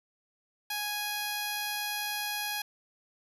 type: tone with low-pass filter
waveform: 10% pulse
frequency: 830.6 Hz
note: G#5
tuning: in tune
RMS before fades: -34 dBFS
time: 0.7-2.62 s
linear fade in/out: 5 ms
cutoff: 12000 Hz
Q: 2
effects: 10-bit